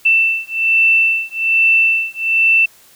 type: beating tone pair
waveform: sine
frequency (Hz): 2669 / 2670.2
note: E7 / E7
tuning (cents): +21 / +22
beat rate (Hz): 1.2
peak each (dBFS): -14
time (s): 0.05-2.66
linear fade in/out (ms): 10
effects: white hiss -47 dBFS RMS until 2.95 s